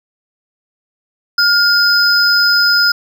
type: tone pair together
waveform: triangle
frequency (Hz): 1416 / 5046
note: F6 / D#8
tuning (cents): +23 / +23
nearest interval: octave + minor seventh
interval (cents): 2200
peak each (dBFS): -10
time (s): 1.38-2.92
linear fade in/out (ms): 5
effects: none